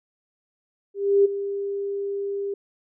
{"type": "tone with ADSR envelope", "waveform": "sine", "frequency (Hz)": 399.4, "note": "G4", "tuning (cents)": 32, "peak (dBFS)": -12, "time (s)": [0.94, 2.54], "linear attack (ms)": 310, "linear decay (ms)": 14, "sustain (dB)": -13, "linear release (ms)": 4, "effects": []}